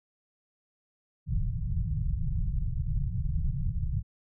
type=low-pass noise; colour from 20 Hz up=pink; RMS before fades=-29 dBFS; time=1.26-4.03 s; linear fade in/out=50 ms; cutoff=170 Hz; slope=96 dB/octave; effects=none